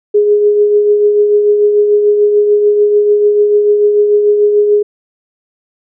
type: tone with tremolo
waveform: sine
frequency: 415.3 Hz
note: G#4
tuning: in tune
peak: -4 dBFS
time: 0.14-4.83 s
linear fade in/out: 10 ms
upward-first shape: triangle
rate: 6.8 Hz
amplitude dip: 45%
effects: none